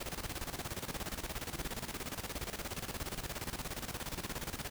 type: noise with tremolo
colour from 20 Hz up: pink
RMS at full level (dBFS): -39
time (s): 0-4.7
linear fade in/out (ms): 10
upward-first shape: square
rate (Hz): 17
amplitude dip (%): 70
effects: none